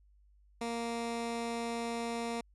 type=tone; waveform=15% pulse; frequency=233.1 Hz; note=A#3; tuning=in tune; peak=-28 dBFS; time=0.61-2.41 s; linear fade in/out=5 ms; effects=added 50 Hz sine -61 dBFS peak until 2.54 s + resampled to 24000 Hz